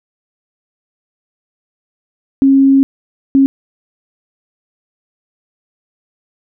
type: tone bursts at uneven times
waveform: sine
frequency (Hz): 271.7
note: C#4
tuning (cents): -35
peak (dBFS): -5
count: 2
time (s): 2.42-2.83 / 3.35-3.46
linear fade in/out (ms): 0
effects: none